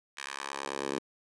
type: tone with high-pass filter sweep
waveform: 10% pulse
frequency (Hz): 69.3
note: C#2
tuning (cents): 0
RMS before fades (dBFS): -37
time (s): 0.17-0.99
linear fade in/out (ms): 5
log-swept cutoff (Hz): 1800 to 320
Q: 1.2
effects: resampled to 22050 Hz + 9-bit